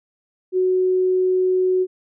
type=tone; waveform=sine; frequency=370 Hz; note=F#4; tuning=in tune; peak=-15 dBFS; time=0.52-1.87 s; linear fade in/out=50 ms; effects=none